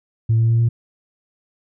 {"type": "tone with pitch steps", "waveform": "sine", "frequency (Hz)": [112.8, 114.04, 115.3, 116.58], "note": ["A2", "A#2", "A#2", "A#2"], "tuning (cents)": [44, -38, -19, 1], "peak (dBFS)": -11, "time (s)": [0.29, 0.69], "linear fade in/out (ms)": 10, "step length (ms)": 100, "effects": ["tanh soft clip ceiling -10 dBFS"]}